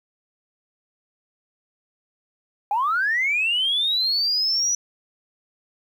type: linear sweep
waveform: sine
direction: up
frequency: 785 to 5920 Hz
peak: -18 dBFS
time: 2.71-4.75 s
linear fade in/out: 2 ms
effects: tanh soft clip ceiling -14 dBFS + 9-bit